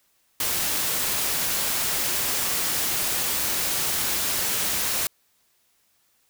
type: noise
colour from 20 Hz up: white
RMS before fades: -25 dBFS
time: 0.4-5.07 s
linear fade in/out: 2 ms
effects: white hiss -66 dBFS RMS until 6.29 s